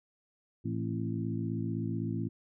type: harmonic tone with a mistuned harmonic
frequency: 55.8 Hz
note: A1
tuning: 25 cents sharp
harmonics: 2 / 3 / 4 / 5 / 6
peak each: -35 / -37 / -38 / -39 / -40 dBFS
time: 0.64-2.29 s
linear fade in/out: 20 ms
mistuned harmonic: 5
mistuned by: -51 cents
effects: none